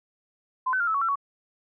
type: tone with pitch steps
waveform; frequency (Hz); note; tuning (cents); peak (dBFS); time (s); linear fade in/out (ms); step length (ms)
sine; 1026 / 1518 / 1399 / 1305 / 1120 / 1349 / 1120; C6 / F#6 / F6 / E6 / C#6 / E6 / C#6; -34 / +44 / +3 / -18 / +18 / +40 / +18; -22; 0.66-1.157; 10; 71
effects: none